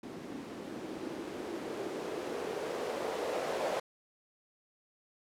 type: noise with low-pass filter sweep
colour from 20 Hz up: violet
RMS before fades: -38 dBFS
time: 0.03-3.8 s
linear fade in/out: 5 ms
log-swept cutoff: 260 to 560 Hz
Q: 2.7
effects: none